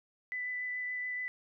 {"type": "tone with vibrato", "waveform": "sine", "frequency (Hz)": 1993, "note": "B6", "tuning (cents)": 15, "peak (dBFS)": -34, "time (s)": [0.32, 1.28], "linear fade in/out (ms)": 0, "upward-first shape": "triangle", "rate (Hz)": 7, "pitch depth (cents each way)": 11, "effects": []}